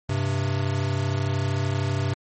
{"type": "tone pair together", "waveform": "square", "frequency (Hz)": [98, 130.97], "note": ["G2", "C3"], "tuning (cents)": [0, 2], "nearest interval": "perfect fourth", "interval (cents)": 502, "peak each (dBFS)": -26, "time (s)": [0.09, 2.14], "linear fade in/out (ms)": 5, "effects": ["MP3 32 kbps"]}